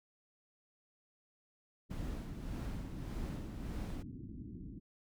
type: low-pass noise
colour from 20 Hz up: white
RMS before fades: -47 dBFS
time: 1.89-4.8 s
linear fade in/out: 20 ms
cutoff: 310 Hz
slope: 48 dB/octave
type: noise with tremolo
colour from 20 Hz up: brown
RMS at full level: -41 dBFS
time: 1.9-4.03 s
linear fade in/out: 10 ms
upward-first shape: sine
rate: 1.7 Hz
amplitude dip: 50%
effects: none